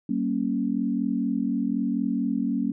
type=chord; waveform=sine; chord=G diminished; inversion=none; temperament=equal with one note detuned; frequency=192.08 / 233.1 / 277.2 Hz; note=G3 / Bb3 / Db4; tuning=-35 / 0 / 0 cents; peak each=-29 / -26 / -27 dBFS; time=0.09-2.72 s; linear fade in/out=5 ms; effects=none